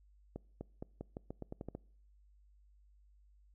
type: accelerating click train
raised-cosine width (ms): 2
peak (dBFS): -29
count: 11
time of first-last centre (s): 0.36-1.751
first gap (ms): 250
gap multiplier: 0.86
effects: noise-tail reverb RT60 0.6 s tail -25 dB re dry + added 50 Hz sine -62 dBFS peak until 3.54 s